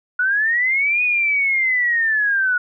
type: linear two-way sweep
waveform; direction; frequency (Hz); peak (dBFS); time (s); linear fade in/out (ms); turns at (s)
sine; up then down; 1449 to 2489 to 1449; -15; 0.19-2.58; 5; 1.03
effects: none